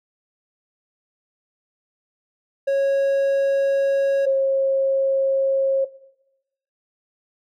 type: tone pair in turn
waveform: triangle / sine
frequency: 550 / 540.2 Hz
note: C#5 / C#5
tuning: -14 / -45 cents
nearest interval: unison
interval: 31 cents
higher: first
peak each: -15 dBFS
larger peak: neither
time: 2.67-4.26 / 4.26-5.85 s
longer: neither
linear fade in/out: 10 ms
effects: noise-tail reverb RT60 0.9 s tail -19 dB re dry